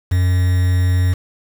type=tone with quantisation; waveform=triangle; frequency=90.6 Hz; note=F#2; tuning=36 cents flat; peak=-10 dBFS; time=0.11-1.14 s; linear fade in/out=10 ms; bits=5; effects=none